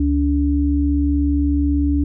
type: tone pair together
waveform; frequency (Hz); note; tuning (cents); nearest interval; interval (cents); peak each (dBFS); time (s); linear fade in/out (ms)
sine; 71.19 / 287.5; C#2 / D4; +47 / -37; 2 octaves; 2416; -17; 0-2.04; 5
effects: none